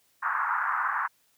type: band-pass noise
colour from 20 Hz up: white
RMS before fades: -28 dBFS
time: 0.22-1.08 s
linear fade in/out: 20 ms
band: 910 to 1600 Hz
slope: 48 dB/octave
effects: white hiss -67 dBFS RMS until 1.37 s + high-pass 60 Hz 12 dB/octave